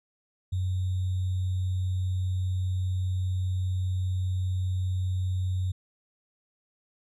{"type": "tone with sample-and-hold", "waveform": "sine", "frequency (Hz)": 92.5, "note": "F#2", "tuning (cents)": 0, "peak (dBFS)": -25, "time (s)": [0.52, 5.72], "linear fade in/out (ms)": 10, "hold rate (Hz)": 3675, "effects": ["resampled to 24000 Hz"]}